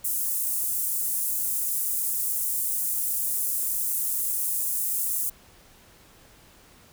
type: high-pass noise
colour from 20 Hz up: pink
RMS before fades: -27 dBFS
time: 0.04-5.3 s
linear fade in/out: 10 ms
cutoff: 9200 Hz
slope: 24 dB/octave
effects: pink hiss -54 dBFS RMS until 6.92 s